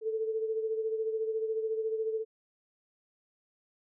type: beating tone pair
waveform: sine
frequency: 440 / 454 Hz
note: A4 / A#4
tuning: 0 / -46 cents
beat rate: 14 Hz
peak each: -30 / -38 dBFS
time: 0.01-2.25 s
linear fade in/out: 50 ms
effects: none